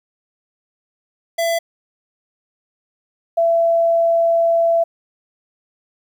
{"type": "tone pair in turn", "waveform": ["square", "sine"], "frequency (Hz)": [670, 670], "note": ["E5", "E5"], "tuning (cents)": [28, 28], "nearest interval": "unison", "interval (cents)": 0, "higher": "neither", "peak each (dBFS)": [-17, -12], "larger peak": "second", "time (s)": [[1.38, 1.59], [3.37, 4.84]], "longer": "second", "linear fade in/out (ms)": 10, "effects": ["9-bit"]}